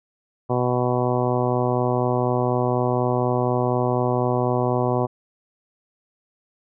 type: harmonic tone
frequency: 124.1 Hz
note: B2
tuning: 9 cents sharp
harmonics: 1 / 2 / 3 / 4 / 5 / 6 / 7 / 8 / 9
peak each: -24 / -27 / -25 / -27 / -27 / -28 / -33 / -30 / -35 dBFS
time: 0.49-5.07 s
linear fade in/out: 20 ms
effects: none